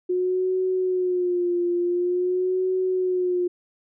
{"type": "tone with vibrato", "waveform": "sine", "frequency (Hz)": 360.8, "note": "F#4", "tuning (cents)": -44, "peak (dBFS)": -20, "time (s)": [0.09, 3.48], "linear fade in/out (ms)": 10, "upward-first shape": "sine", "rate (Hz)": 0.47, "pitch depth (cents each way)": 55, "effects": []}